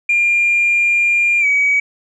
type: tone with pitch glide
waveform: sine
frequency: 2400 to 2269 Hz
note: D7 to C#7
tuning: +37 to +40 cents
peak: -10 dBFS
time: 0.09-1.8 s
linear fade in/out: 5 ms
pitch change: -97 cents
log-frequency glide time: 1.4-1.46 s
effects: tanh soft clip ceiling -7 dBFS